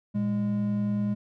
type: tone pair together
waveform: triangle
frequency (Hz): 115.22 / 205.5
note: A#2 / G#3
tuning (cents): -20 / -18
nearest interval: minor seventh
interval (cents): 1002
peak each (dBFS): -30 / -23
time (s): 0.14-1.15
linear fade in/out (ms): 20
effects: none